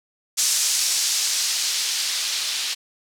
violet noise with low-pass filter sweep, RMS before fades -23 dBFS, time 0.37-2.75 s, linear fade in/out 20 ms, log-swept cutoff 6500 to 3900 Hz, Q 1.3, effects none

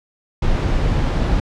brown noise, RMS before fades -17 dBFS, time 0.42-1.4 s, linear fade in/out 5 ms, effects low-pass 5000 Hz 12 dB/octave

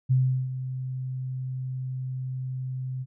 sine tone with ADSR envelope, 129.4 Hz, C3, 19 cents flat, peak -17 dBFS, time 0.09-3.06 s, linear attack 23 ms, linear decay 370 ms, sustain -12 dB, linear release 44 ms, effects none

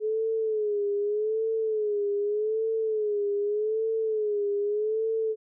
sine tone with vibrato, 425.7 Hz, G#4, 43 cents sharp, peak -24 dBFS, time 0-5.36 s, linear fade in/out 50 ms, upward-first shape sine, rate 0.83 Hz, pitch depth 83 cents each way, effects none

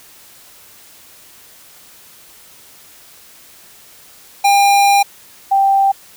square / sine tone pair in turn, 802 / 785 Hz, G5 / G5, +39 / +2 cents, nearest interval unison, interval 37 cents, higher first, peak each -9 dBFS, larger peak neither, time 4.44-5.03 / 5.51-5.92 s, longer first, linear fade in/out 10 ms, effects white hiss -43 dBFS RMS until 6.16 s

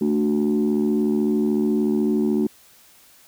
sine chord, D major, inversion second, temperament equal, 220 / 293.7 / 370 Hz, A3 / D4 / F#4, 0 / 0 / 0 cents, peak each -19 / -22 / -22 dBFS, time 0.01-2.47 s, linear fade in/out 5 ms, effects tanh soft clip ceiling -12 dBFS + white hiss -52 dBFS RMS until 3.27 s

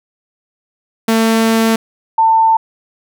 sawtooth / sine tone pair in turn, 224.7 / 894.7 Hz, A3 / A5, +37 / +29 cents, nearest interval 2 octaves, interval 2392 cents, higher second, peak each -6 / -7 dBFS, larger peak first, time 1.08-1.76 / 2.18-2.57 s, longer first, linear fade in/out 5 ms, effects none

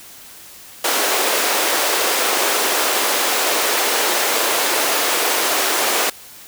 pink high-pass noise, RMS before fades -18 dBFS, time 0.84-6.1 s, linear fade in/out 5 ms, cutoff 380 Hz, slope 24 dB/octave, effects white hiss -40 dBFS RMS until 6.47 s

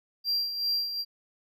triangle tone with tremolo, 4741 Hz, D8, 16 cents sharp, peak -23 dBFS, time 0.24-1.05 s, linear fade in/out 50 ms, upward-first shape sine, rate 2.6 Hz, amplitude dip 60%, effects none

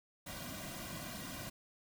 pink noise with comb filter, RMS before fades -45 dBFS, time 0.26-1.5 s, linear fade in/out 10 ms, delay 2.3 ms, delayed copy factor -0.95, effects none

